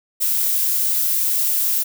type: noise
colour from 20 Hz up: violet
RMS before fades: -19 dBFS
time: 0.2-1.84 s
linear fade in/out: 20 ms
effects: none